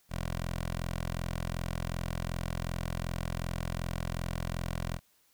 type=tone with notch filter; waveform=10% pulse; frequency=42.67 Hz; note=F1; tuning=39 cents flat; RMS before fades=-35 dBFS; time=0.09-5 s; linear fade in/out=50 ms; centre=280 Hz; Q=1.4; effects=white hiss -68 dBFS RMS until 5.33 s